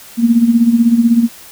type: tone with tremolo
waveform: sine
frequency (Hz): 233.1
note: A#3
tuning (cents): 0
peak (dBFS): -4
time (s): 0.17-1.29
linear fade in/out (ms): 50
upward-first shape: sine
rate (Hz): 16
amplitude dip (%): 70
effects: white hiss -37 dBFS RMS until 1.51 s